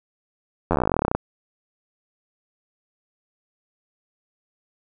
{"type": "slowing click train", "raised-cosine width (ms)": 1, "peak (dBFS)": -6, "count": 22, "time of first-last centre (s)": [0.71, 1.15], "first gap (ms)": 11, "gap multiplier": 1.06, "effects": []}